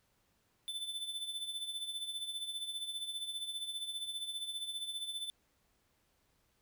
square tone with tremolo, 3520 Hz, A7, in tune, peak -36 dBFS, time 0.68-5.3 s, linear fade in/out 0 ms, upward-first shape triangle, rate 15 Hz, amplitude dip 70%, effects pink hiss -75 dBFS RMS until 6.61 s

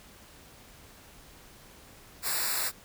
white noise with comb filter, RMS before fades -30 dBFS, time 2.22-2.72 s, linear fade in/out 50 ms, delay 0.32 ms, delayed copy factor -0.85, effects pink hiss -53 dBFS RMS until 2.84 s

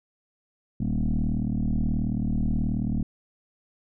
sine tone with frequency modulation, 116.54 Hz, A#2, in tune, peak -21 dBFS, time 0.8-3.03 s, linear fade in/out 5 ms, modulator 38.6 Hz, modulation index 3.5, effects tanh soft clip ceiling -19 dBFS

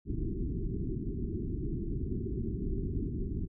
pink low-pass noise, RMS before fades -34 dBFS, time 0.05-3.48 s, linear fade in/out 50 ms, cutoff 400 Hz, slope 96 dB/octave, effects none

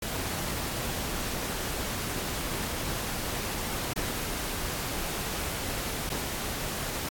pink noise with dropouts, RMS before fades -33 dBFS, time 0.02-7.09 s, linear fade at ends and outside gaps 5 ms, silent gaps 3.935-3.959 / 6.094-6.099 s, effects AAC 64 kbps

